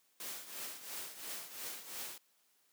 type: noise with tremolo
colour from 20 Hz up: white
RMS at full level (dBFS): -42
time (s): 0.2-2.18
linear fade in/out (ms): 2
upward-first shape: triangle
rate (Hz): 2.9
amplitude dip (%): 75
effects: white hiss -73 dBFS RMS until 2.72 s + high-pass 200 Hz 12 dB/octave